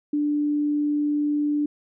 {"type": "tone", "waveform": "sine", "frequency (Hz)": 294.6, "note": "D4", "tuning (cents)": 6, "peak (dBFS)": -20, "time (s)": [0.13, 1.66], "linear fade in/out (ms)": 5, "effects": []}